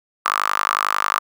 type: tone with high-pass filter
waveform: sawtooth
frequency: 51.1 Hz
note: G#1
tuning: 27 cents flat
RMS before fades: -21 dBFS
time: 0.25-1.19 s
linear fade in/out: 5 ms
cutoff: 1200 Hz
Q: 7
effects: none